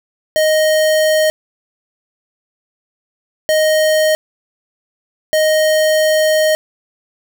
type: tone bursts at uneven times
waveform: square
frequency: 622.3 Hz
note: D#5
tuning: in tune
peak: -11 dBFS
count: 3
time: 0.36-1.3 / 3.49-4.15 / 5.33-6.55 s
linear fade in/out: 0 ms
effects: none